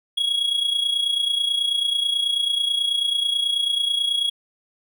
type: tone with amplitude modulation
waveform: triangle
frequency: 3322 Hz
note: G#7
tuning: in tune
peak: -15 dBFS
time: 0.17-4.3 s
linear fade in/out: 10 ms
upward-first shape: sine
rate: 29.2 Hz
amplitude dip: 65%
effects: none